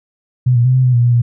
sine tone with pitch steps, 125.7 / 119.4 / 127.9 / 129.3 / 126 / 119.8 / 121.1 / 119.4 Hz, B2 / A#2 / C3 / C3 / B2 / A#2 / B2 / A#2, +31 / +42 / -39 / -20 / +35 / +48 / -34 / +42 cents, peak -8 dBFS, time 0.46-1.22 s, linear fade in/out 10 ms, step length 95 ms, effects none

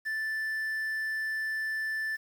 triangle tone with quantisation, 1760 Hz, A6, in tune, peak -28 dBFS, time 0.05-2.17 s, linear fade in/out 20 ms, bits 9, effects none

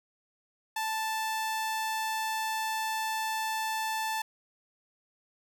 sawtooth tone, 880 Hz, A5, in tune, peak -26 dBFS, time 0.76-4.22 s, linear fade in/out 5 ms, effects none

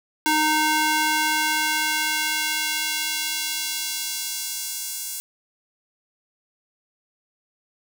square tone with high-pass filter sweep, 308 Hz, D#4, 17 cents flat, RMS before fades -24 dBFS, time 0.26-5.2 s, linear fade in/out 0 ms, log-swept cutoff 650 to 7600 Hz, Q 0.83, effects none

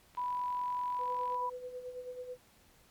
click train, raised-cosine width 0.3 ms, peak -38 dBFS, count 55, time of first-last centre 0.15-1.345 s, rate 45.2 Hz
sine tone, 987.8 Hz, B5, in tune, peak -32 dBFS, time 0.17-1.5 s, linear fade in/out 10 ms
sine tone with tremolo, 499.8 Hz, B4, 21 cents sharp, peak -38 dBFS, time 0.98-2.38 s, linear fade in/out 50 ms, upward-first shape sine, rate 9.2 Hz, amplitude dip 60%
effects pink hiss -64 dBFS RMS until 2.9 s + MP3 96 kbps

